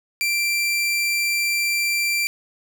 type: tone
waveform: sawtooth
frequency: 2355 Hz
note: D7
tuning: 4 cents sharp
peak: -16 dBFS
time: 0.21-2.27 s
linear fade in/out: 0 ms
effects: none